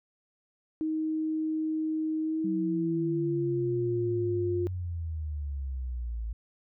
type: tone with pitch glide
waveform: sine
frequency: 314.2 to 352.7 Hz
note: D#4 to F4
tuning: +17 to +17 cents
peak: -27 dBFS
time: 0.81-4.67 s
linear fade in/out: 0 ms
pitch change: +200 cents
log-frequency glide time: 2.22-3.75 s
type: exponential sweep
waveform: sine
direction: down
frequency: 192.3 to 54.1 Hz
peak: -31 dBFS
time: 2.44-6.33 s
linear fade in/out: 5 ms
effects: none